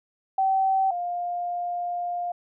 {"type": "tone pair in turn", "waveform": "sine", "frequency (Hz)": [769, 704.1], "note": ["G5", "F5"], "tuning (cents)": [-33, 14], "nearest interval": "major second", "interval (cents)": 153, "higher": "first", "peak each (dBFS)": [-19, -26], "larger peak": "first", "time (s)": [[0.38, 0.91], [0.91, 2.32]], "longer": "second", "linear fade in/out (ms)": 5, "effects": []}